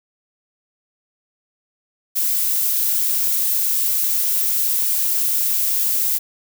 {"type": "noise", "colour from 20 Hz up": "violet", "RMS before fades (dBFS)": -19, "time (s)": [2.15, 6.19], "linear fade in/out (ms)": 20, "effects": []}